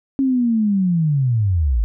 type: linear sweep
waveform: sine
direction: down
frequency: 273.9 to 49 Hz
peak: -14 dBFS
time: 0.19-1.84 s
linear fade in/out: 0 ms
effects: none